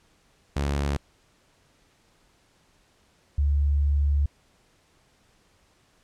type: tone pair in turn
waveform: sawtooth / sine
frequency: 70.9 / 71.72 Hz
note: C#2 / D2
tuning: +40 / -40 cents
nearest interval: unison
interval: 20 cents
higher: second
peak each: -20 / -19 dBFS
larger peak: second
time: 0.56-0.97 / 3.38-4.26 s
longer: second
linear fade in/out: 5 ms
effects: pink hiss -63 dBFS RMS until 6.03 s + low-pass 9000 Hz 12 dB/octave